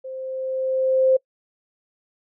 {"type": "tone with level ramp", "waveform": "sine", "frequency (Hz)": 523.3, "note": "C5", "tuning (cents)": 0, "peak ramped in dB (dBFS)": [-31, -12], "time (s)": [0.04, 1.17], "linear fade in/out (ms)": 10, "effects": ["noise-tail reverb RT60 0.1 s tail -25 dB re dry"]}